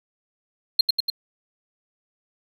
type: tone with echo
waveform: triangle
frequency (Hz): 4197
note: C8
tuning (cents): +5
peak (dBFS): -10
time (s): 0.79-0.81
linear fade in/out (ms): 5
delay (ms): 97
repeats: 3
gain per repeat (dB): -3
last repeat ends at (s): 1.101
effects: none